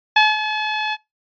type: tone with ADSR envelope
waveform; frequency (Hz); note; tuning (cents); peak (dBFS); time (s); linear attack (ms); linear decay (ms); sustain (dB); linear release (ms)
15% pulse; 857; A5; -46; -3; 0.16-0.97; 6; 200; -11; 39
effects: noise-tail reverb RT60 0.2 s tail -22 dB re dry + resampled to 11025 Hz